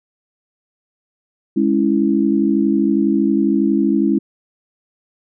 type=chord; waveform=sine; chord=C# minor; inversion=second; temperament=equal; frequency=207.7 / 277.2 / 329.6 Hz; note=G#3 / C#4 / E4; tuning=0 / 0 / 0 cents; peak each=-17 dBFS; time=1.56-4.19 s; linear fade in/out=10 ms; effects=none